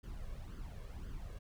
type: noise with flanger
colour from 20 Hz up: brown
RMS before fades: -45 dBFS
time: 0.03-1.39 s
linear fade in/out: 10 ms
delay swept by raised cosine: 0.62 to 1.82 ms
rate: 1.9 Hz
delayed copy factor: +0.65
effects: none